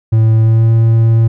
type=tone with pitch glide; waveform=triangle; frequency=111.3 to 113.57 Hz; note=A2 to A#2; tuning=+20 to -45 cents; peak=-4 dBFS; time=0.12-1.28 s; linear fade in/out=10 ms; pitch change=+35 cents; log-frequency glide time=0.39-0.7 s; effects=none